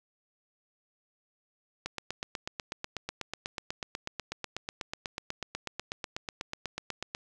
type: click train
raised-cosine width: 0.2 ms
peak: -17 dBFS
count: 44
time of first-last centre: 1.86-7.149 s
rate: 8.13 Hz
effects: none